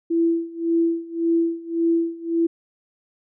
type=tone with tremolo; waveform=sine; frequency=333.6 Hz; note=E4; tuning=21 cents sharp; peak=-15 dBFS; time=0.1-2.47 s; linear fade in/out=10 ms; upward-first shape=sine; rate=1.8 Hz; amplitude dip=90%; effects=none